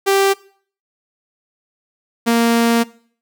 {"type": "tone pair in turn", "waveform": "sawtooth", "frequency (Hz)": [392, 232.5], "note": ["G4", "A#3"], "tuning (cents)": [0, -4], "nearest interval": "major sixth", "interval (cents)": 904, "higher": "first", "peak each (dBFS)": -8, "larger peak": "neither", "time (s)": [[0.06, 0.34], [2.26, 2.84]], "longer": "second", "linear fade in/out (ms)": 20, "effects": ["noise-tail reverb RT60 0.5 s tail -21 dB re dry"]}